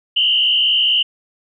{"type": "tone with frequency modulation", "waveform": "sine", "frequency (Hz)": 2960, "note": "F#7", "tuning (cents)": 0, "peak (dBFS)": -12, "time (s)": [0.16, 1.03], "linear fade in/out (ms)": 10, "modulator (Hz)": 64.5, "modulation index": 2.3, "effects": []}